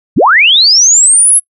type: linear sweep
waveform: sine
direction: up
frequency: 77.78 to 11000 Hz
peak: -3 dBFS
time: 0.16-1.4 s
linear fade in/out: 20 ms
effects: noise-tail reverb RT60 0.1 s tail -25 dB re dry